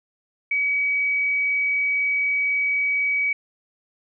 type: tone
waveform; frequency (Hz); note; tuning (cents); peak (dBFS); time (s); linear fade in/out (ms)
sine; 2271; C#7; +41; -19; 0.51-3.33; 5
effects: none